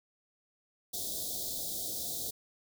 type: band-stop noise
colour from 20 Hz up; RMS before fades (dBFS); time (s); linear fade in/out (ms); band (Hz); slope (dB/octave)
white; -37; 0.93-2.31; 10; 750 to 3400; 96
effects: none